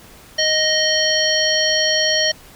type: harmonic tone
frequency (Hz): 622.3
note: D#5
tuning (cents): 0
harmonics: 1 / 3 / 5 / 7 / 9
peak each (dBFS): -21 / -21 / -21 / -21 / -21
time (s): 0.38-2.32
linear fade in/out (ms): 10
effects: pink hiss -44 dBFS RMS until 2.55 s